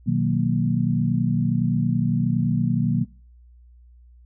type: chord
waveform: sine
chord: B major seventh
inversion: none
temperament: equal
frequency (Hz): 123.47 / 155.56 / 185 / 233.1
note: B2 / D#3 / F#3 / A#3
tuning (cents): 0 / 0 / 0 / 0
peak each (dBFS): -24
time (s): 0.06-3.05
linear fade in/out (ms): 20
effects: noise-tail reverb RT60 0.4 s tail -23 dB re dry + added 60 Hz sine -47 dBFS peak until 4.25 s